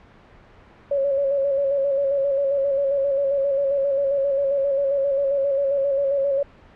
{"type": "tone with vibrato", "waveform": "sine", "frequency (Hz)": 554.4, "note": "C#5", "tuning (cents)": 0, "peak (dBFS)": -18, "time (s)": [0.91, 6.43], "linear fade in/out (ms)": 5, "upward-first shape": "square", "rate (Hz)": 7.5, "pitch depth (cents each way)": 33, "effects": ["pink hiss -49 dBFS RMS until 6.75 s", "low-pass 2000 Hz 12 dB/octave"]}